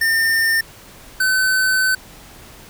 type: tone pair in turn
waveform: square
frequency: 1809 / 1521.2 Hz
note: A6 / F#6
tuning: +48 / +48 cents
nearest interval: minor third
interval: 300 cents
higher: first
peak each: -15 dBFS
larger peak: neither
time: 0.01-0.61 / 1.2-1.95 s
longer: second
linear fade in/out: 5 ms
effects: pink hiss -42 dBFS RMS until 2.69 s